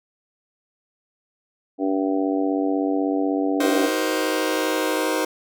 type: harmonic tone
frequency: 96.2 Hz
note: G2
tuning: 32 cents flat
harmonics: 3 / 4 / 5 / 6 / 7 / 8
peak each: -21 / -28 / -28 / -38 / -29 / -32 dBFS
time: 1.78-3.9 s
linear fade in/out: 50 ms
type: chord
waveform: sawtooth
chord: C half-diminished seventh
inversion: first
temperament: just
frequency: 314 / 376.7 / 470.9 / 523.3 Hz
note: Eb4 / Gb4 / Bb4 / C5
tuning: +16 / +31 / +18 / 0 cents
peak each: -21 / -24 / -23 / -22 dBFS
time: 3.6-5.25 s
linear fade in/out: 5 ms
effects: none